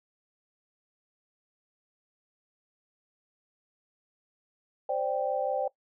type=chord; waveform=sine; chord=C suspended second; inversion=none; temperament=just; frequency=523.3 / 588.7 / 784.9 Hz; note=C5 / D5 / G5; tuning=0 / +4 / +2 cents; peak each=-31 dBFS; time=4.89-5.68 s; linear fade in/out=5 ms; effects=noise-tail reverb RT60 0.1 s tail -20 dB re dry